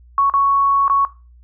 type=tone with dropouts; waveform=sine; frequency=1111 Hz; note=C#6; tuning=4 cents sharp; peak=-11 dBFS; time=0.18-1.05 s; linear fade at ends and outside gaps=1 ms; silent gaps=0.298-0.338 / 0.88-0.898 s; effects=noise-tail reverb RT60 0.3 s tail -18 dB re dry + added 60 Hz sine -43 dBFS peak until 1.43 s